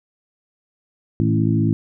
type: harmonic tone with a mistuned harmonic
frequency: 55 Hz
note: A1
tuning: in tune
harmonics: 2 / 3 / 4 / 5 / 6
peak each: -19 / -21 / -22 / -23 / -24 dBFS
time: 1.2-1.73 s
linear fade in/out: 0 ms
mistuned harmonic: 3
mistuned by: -40 cents
effects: none